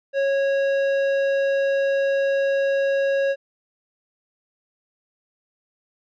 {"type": "tone with tanh clipping", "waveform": "sine", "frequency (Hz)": 550, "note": "C#5", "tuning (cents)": -14, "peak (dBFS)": -20, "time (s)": [0.13, 3.36], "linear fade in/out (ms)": 50, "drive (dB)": 12, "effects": []}